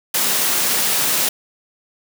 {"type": "high-pass noise", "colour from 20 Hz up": "white", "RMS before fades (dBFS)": -18, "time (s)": [0.14, 1.29], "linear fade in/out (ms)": 5, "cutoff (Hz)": 130, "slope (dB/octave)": 48, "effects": []}